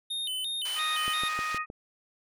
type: tone with vibrato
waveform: square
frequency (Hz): 3343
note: G#7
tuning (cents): +11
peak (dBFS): -31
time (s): 0.1-1.29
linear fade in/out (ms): 10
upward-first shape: square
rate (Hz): 2.9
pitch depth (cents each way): 170
type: band-pass noise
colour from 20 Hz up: white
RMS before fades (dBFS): -41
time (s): 0.65-1.58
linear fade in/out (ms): 5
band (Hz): 850 to 4500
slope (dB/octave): 12
type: harmonic tone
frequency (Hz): 622.3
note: D#5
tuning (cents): 0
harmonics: 2 / 3 / 4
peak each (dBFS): -31 / -35 / -37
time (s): 0.75-1.66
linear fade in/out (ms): 50
type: click train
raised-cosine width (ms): 2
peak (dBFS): -26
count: 5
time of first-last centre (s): 1.08-1.701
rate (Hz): 6.44
effects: none